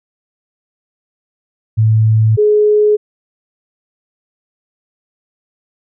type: tone pair in turn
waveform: sine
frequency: 110 / 420.9 Hz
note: A2 / G#4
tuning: 0 / +23 cents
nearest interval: octave + major seventh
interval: 2323 cents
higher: second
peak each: -7 dBFS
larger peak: neither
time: 1.77-2.37 / 2.37-2.97 s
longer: neither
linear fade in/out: 20 ms
effects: none